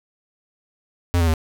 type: tone with pitch steps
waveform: square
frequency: 87.31 / 83.51 / 79.88 Hz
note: F2 / E2 / D#2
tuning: 0 / +23 / +46 cents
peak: -16 dBFS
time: 1.14-1.338 s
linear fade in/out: 0 ms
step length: 66 ms
effects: none